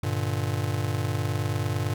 square chord, G minor, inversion none, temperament just, 98 / 117.6 / 147 Hz, G2 / Bb2 / D3, 0 / +16 / +2 cents, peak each -29 / -30 / -33 dBFS, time 0.03-1.94 s, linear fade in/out 5 ms, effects none

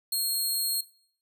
15% pulse tone, 4255 Hz, C8, 28 cents sharp, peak -19 dBFS, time 0.12-0.81 s, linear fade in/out 5 ms, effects noise-tail reverb RT60 0.6 s tail -21 dB re dry

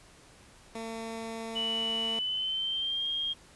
15% pulse tone, 226.1 Hz, A3, 47 cents sharp, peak -30 dBFS, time 0.75-2.19 s, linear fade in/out 2 ms
sine tone with pitch glide, 2960 to 3228 Hz, F#7 to G#7, 0 to -50 cents, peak -29 dBFS, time 1.55-3.34 s, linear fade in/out 20 ms, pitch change +150 cents, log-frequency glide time 2.08-3.07 s
effects pink hiss -56 dBFS RMS until 3.55 s + resampled to 24000 Hz

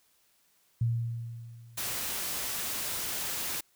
sine tone with exponential decay, 116.54 Hz, A#2, in tune, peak -23 dBFS, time 0.81-2.19 s, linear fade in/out 5 ms, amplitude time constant 300 ms
white noise, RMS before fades -34 dBFS, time 1.77-3.61 s, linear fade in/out 10 ms
effects white hiss -68 dBFS RMS until 3.75 s

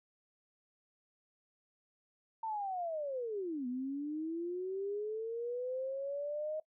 sine linear two-way sweep, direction down then up, 909 to 243.6 to 626 Hz, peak -35 dBFS, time 2.43-6.6 s, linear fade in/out 5 ms, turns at 3.67 s, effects noise-tail reverb RT60 0.1 s tail -19 dB re dry

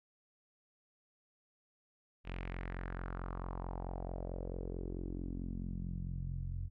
sawtooth tone with low-pass filter sweep, 44.54 Hz, F1, 35 cents sharp, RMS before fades -41 dBFS, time 2.24-6.7 s, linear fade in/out 50 ms, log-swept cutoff 2700 to 100 Hz, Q 3.1, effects none

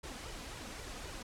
pink noise with flanger, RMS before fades -45 dBFS, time 0.03-1.23 s, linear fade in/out 10 ms, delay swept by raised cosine 2 to 4.1 ms, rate 3.8 Hz, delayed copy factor +0.6, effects low-pass 9000 Hz 12 dB/octave

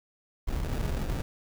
brown noise with sample-and-hold, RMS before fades -30 dBFS, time 0.47-1.22 s, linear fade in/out 10 ms, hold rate 1050 Hz, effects none

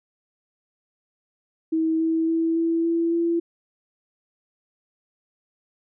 sine tone with pitch steps, 321.4 / 324.6 / 327.8 / 331 / 334.3 / 337.6 Hz, E4 / E4 / E4 / E4 / E4 / E4, -44 / -27 / -10 / +7 / +24 / +41 cents, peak -19 dBFS, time 1.72-3.4 s, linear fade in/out 10 ms, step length 280 ms, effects none

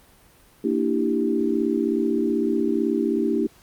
sine chord, E half-diminished seventh, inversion second, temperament equal with one note detuned, 230.4 / 293.7 / 329.6 / 392 Hz, Bb3 / D4 / E4 / G4, -20 / 0 / 0 / 0 cents, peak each -25 dBFS, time 0.64-3.47 s, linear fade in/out 5 ms, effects pink hiss -54 dBFS RMS until 3.62 s + Opus 32 kbps

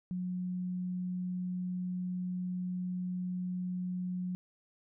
sine tone, 181.3 Hz, F#3, 35 cents flat, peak -33 dBFS, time 0.11-4.35 s, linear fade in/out 0 ms, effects none

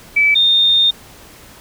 sine tone pair in turn, 2304 / 3648 Hz, D7 / A#7, -34 / -38 cents, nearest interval minor sixth, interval 796 cents, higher second, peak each -9 dBFS, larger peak neither, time 0.16-0.35 / 0.35-0.91 s, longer second, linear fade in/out 10 ms, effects pink hiss -41 dBFS RMS until 1.6 s

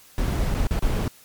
brown noise with dropouts, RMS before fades -22 dBFS, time 0.18-1.08 s, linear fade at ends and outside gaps 1 ms, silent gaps 0.542-0.547 / 0.67-0.709 / 0.793-0.822 s, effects white hiss -51 dBFS RMS until 1.24 s + MP3 96 kbps

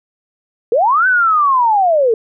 sine linear two-way sweep, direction up then down, 427.3 to 1543 to 427.3 Hz, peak -9 dBFS, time 0.72-2.14 s, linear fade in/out 2 ms, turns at 1.07 s, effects none

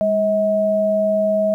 sine tone pair together, 203.4 / 638.7 Hz, G#3 / D#5, -36 / +45 cents, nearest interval octave + minor sixth, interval 1981 cents, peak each -23 / -15 dBFS, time 0.01-1.54 s, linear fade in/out 0 ms, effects 9-bit

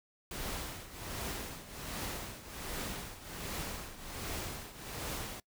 pink noise with tremolo, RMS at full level -38 dBFS, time 0.31-5.4 s, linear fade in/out 2 ms, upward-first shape triangle, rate 1.3 Hz, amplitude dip 80%, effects noise-tail reverb RT60 0.1 s tail -23 dB re dry

